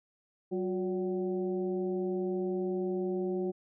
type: harmonic tone with a mistuned harmonic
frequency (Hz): 189.1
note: F#3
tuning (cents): +38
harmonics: 1 / 2 / 3 / 4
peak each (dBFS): -35 / -31 / -44 / -46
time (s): 0.51-3.52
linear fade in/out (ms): 20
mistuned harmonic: 2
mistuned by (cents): -69
effects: none